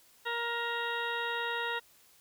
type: harmonic tone with a mistuned harmonic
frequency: 470.2 Hz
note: A#4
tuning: 15 cents sharp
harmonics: 1 / 2 / 3 / 4 / 6 / 7 / 8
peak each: -39 / -37 / -38 / -37 / -42 / -47 / -42 dBFS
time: 0.25-1.8 s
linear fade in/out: 20 ms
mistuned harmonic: 6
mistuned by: -26 cents
effects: white hiss -62 dBFS RMS until 2.2 s